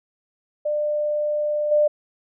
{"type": "tone with level steps", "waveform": "sine", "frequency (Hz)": 597, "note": "D5", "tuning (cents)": 28, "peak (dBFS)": [-20, -14], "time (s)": [0.65, 1.88], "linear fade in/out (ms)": 10, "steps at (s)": 1.71, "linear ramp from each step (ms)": 10, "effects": []}